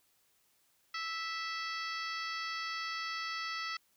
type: harmonic tone with a mistuned harmonic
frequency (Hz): 657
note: E5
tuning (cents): -6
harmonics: 2 / 3 / 4 / 5 / 6 / 7 / 8 / 9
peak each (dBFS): -40 / -41 / -46 / -48 / -53 / -45 / -47 / -57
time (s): 0.94-3.77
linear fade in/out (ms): 5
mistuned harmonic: 7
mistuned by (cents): -32
effects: white hiss -72 dBFS RMS until 3.96 s